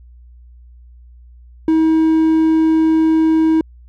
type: tone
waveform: triangle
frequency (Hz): 319.4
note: D#4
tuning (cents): +45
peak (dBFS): -8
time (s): 1.68-3.61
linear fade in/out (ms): 2
effects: added 60 Hz sine -39 dBFS peak until 3.88 s